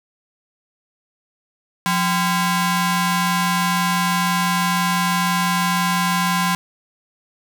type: ring-modulated tone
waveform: sawtooth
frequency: 602 Hz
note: D5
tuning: 43 cents sharp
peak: -10 dBFS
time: 1.86-6.55 s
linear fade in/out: 0 ms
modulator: 424 Hz
effects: 8-bit